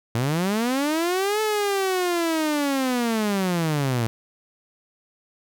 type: linear two-way sweep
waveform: sawtooth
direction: up then down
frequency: 110 to 436 to 110 Hz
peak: -17 dBFS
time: 0.15-4.07 s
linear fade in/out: 0 ms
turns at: 1.41 s
effects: none